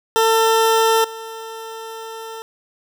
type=tone with level steps; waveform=20% pulse; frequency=448.4 Hz; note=A4; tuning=33 cents sharp; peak=-8 / -25 dBFS; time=0.16-2.42 s; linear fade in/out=0 ms; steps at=1.04 s; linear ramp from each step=5 ms; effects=none